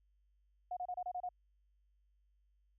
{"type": "tone bursts", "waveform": "sine", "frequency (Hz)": 722, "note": "F#5", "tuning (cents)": -43, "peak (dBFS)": -37, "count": 7, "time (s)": [0.71, 1.29], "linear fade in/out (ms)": 5, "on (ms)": 58, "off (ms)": 29, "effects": ["added 50 Hz sine -70 dBFS peak until 2.78 s"]}